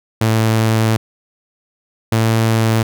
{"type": "tone pair in turn", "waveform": "sawtooth", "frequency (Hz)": [111.2, 112.3], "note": ["A2", "A2"], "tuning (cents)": [19, 36], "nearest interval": "unison", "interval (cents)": 17, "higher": "second", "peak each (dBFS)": -8, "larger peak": "neither", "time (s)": [[0.21, 0.97], [2.12, 2.83]], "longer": "first", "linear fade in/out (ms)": 5, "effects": []}